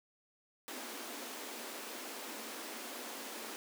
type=high-pass noise; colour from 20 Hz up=pink; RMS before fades=-45 dBFS; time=0.68-3.56 s; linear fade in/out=0 ms; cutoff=220 Hz; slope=96 dB/octave; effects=none